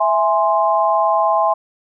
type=chord; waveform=sine; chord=E augmented; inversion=none; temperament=equal; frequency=659.3 / 830.6 / 1046.5 Hz; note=E5 / G#5 / B#5; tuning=0 / 0 / 0 cents; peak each=-17 dBFS; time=0-1.54 s; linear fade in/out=10 ms; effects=none